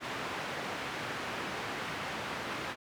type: band-pass noise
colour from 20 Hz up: white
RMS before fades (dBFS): -38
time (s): 0-2.76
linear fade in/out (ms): 50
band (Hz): 100 to 2000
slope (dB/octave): 12
effects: none